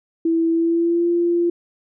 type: tone with pitch glide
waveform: sine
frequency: 329.6 to 344.4 Hz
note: E4 to F4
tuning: 0 to -24 cents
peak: -15 dBFS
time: 0.25-1.5 s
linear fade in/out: 5 ms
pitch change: +76 cents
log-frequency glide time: 0.51-1.08 s
effects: none